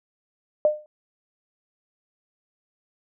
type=tone with exponential decay; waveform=sine; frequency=605 Hz; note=D#5; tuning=49 cents flat; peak=-12 dBFS; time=0.65-0.86 s; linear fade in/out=1 ms; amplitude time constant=45 ms; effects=none